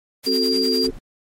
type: noise with tremolo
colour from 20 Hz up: white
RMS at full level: -33 dBFS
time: 0.23-0.88 s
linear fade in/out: 20 ms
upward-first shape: sine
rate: 10 Hz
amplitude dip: 75%
type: chord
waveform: sine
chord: F# diminished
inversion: second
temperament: equal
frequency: 261.6 / 370 / 440 Hz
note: C4 / F#4 / A4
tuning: 0 / 0 / 0 cents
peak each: -22 / -24 / -23 dBFS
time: 0.26-0.91 s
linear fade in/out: 20 ms
type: tone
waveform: sine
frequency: 4760 Hz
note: D8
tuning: 22 cents sharp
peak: -20 dBFS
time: 0.26-0.87 s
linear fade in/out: 5 ms
type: noise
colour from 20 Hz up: brown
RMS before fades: -36 dBFS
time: 0.84-0.99 s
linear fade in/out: 5 ms
effects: MP3 64 kbps